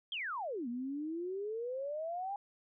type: exponential two-way sweep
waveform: sine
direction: down then up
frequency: 3339 to 233.1 to 819 Hz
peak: -36 dBFS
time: 0.12-2.36 s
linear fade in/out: 2 ms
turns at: 0.68 s
effects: none